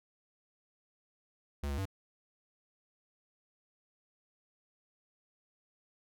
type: tone with pitch steps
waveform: square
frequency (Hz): 71.5 / 69.8 / 96.7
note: D2 / C#2 / G2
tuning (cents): -46 / +13 / -23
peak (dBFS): -34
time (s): 1.63-1.855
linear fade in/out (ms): 5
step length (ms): 75
effects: none